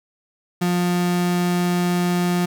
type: tone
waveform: 35% pulse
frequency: 176.9 Hz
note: F3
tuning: 23 cents sharp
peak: -16 dBFS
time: 0.61-2.46 s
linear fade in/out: 10 ms
effects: none